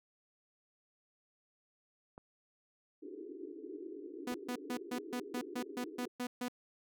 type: clicks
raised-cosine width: 1 ms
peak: -36 dBFS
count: 2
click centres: 2.179 / 4.322 s
type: band-pass noise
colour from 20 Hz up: white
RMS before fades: -47 dBFS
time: 3.02-6.08 s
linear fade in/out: 10 ms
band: 280 to 430 Hz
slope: 96 dB/octave
type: tone bursts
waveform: sawtooth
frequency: 246.9 Hz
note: B3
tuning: in tune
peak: -32 dBFS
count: 11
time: 4.27-6.484 s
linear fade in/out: 5 ms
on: 74 ms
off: 140 ms
effects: none